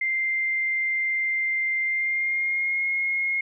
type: tone with pitch glide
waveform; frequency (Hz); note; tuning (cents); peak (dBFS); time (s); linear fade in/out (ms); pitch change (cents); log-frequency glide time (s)
sine; 2093 to 2153; C7 to C7; 0 to +49; -22; 0.01-3.41; 5; +49; 1.83-2.85
effects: none